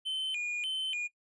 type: tone with vibrato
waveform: triangle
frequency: 2735 Hz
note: F7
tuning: 37 cents flat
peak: -30 dBFS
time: 0.05-1.08 s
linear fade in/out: 20 ms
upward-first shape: square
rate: 1.7 Hz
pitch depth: 200 cents each way
effects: noise-tail reverb RT60 0.1 s tail -20 dB re dry + resampled to 22050 Hz